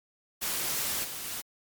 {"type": "noise with level steps", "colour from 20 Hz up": "white", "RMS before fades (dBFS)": [-31, -38, -36], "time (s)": [0.41, 1.42], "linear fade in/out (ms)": 20, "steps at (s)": [1.03, 1.24], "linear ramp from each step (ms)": 20, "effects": ["MP3 96 kbps"]}